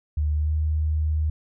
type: tone with pitch glide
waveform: sine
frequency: 75.2 to 77.22 Hz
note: D2 to D#2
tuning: +42 to -13 cents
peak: -20 dBFS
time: 0.17-1.3 s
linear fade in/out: 5 ms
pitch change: +45 cents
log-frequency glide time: 0.36-0.53 s
effects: none